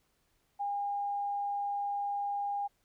sine tone, 810 Hz, G#5, 43 cents flat, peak -31 dBFS, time 0.59-2.68 s, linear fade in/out 20 ms, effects pink hiss -74 dBFS RMS until 2.84 s

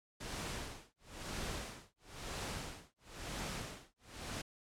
pink noise with tremolo, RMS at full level -41 dBFS, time 0.2-4.42 s, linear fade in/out 10 ms, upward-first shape sine, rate 1 Hz, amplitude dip 100%, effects low-pass 9000 Hz 12 dB/octave

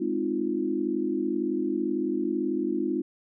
sine chord, F minor seventh, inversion first, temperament equal with one note detuned, 207.7 / 258.3 / 311.1 / 349.2 Hz, Ab3 / C4 / Eb4 / F4, 0 / -22 / 0 / 0 cents, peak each -34 / -31 / -29 / -29 dBFS, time 0-3.02 s, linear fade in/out 10 ms, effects none

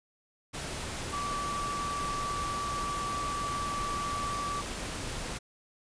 sine tone in noise, 1156 Hz, D6, 28 cents flat, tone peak -32 dBFS, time 1.12-4.62 s, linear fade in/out 20 ms, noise pink, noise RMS -37 dBFS, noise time 0.53-5.39 s, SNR +2 dB, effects resampled to 22050 Hz

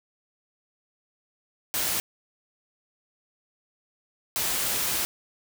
white noise bursts at uneven times, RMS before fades -27 dBFS, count 2, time 1.74-2 / 4.36-5.05 s, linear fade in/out 0 ms, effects none

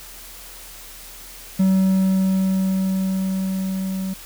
triangle tone with level ramp, 190 Hz, F#3, 46 cents sharp, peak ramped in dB -11 to -21 dBFS, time 1.59-4.14 s, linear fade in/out 10 ms, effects added 40 Hz sine -45 dBFS peak until 4.25 s + white hiss -40 dBFS RMS until 4.25 s

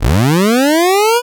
25% pulse linear sweep, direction up, 35.59 to 495.5 Hz, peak -5 dBFS, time 0-1.22 s, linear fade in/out 50 ms, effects none

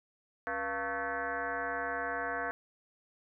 sine tone with frequency modulation, 1108.7 Hz, C#6, in tune, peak -32 dBFS, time 0.47-2.51 s, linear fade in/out 0 ms, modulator 208 Hz, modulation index 3.3, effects none

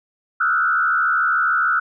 sine tone with frequency modulation, 1396.9 Hz, F6, in tune, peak -15 dBFS, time 0.4-1.8 s, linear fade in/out 10 ms, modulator 73.1 Hz, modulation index 1.5, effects none

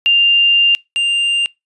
sine / triangle tone pair in turn, 2794 / 2794 Hz, F7 / F7, 0 / 0 cents, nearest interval unison, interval 0 cents, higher neither, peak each -8 / -11 dBFS, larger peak first, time 0.06-0.75 / 0.96-1.46 s, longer first, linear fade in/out 0 ms, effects noise-tail reverb RT60 0.2 s tail -24 dB re dry + resampled to 24000 Hz

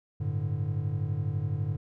triangle chord, G suspended second, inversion none, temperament equal, 98 / 110 / 146.83 Hz, G2 / A2 / D3, 0 / 0 / 0 cents, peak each -30 dBFS, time 0.2-1.77 s, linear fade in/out 10 ms, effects none

